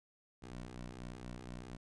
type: ring-modulated tone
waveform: 15% pulse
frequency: 61.74 Hz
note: B1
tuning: in tune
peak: -36 dBFS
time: 0.42-1.77 s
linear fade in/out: 10 ms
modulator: 90.5 Hz
effects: resampled to 22050 Hz